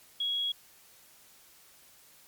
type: tone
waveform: sine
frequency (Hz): 3322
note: G#7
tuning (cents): 0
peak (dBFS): -28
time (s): 0.2-0.52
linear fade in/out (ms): 5
effects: white hiss -58 dBFS RMS until 2.27 s + MP3 96 kbps